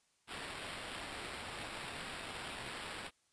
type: noise with sample-and-hold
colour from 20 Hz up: violet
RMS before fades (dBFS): -45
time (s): 0.27-3.11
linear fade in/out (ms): 50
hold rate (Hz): 6300
effects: white hiss -75 dBFS RMS until 3.32 s + resampled to 22050 Hz